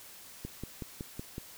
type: click train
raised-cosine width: 3 ms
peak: -25 dBFS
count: 6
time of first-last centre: 0.45-1.381 s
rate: 5.37 Hz
effects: white hiss -51 dBFS RMS until 1.57 s